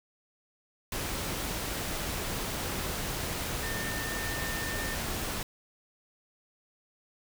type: tone in noise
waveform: sine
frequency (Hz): 1808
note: A6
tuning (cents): +47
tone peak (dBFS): -37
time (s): 3.63-4.95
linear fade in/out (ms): 2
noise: pink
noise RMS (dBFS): -34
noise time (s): 0.92-5.43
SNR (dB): -6
effects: none